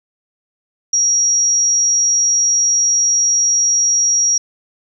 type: tone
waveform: sine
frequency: 5680 Hz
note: F8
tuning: 28 cents sharp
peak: -11 dBFS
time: 0.93-4.38 s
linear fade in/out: 5 ms
effects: 8-bit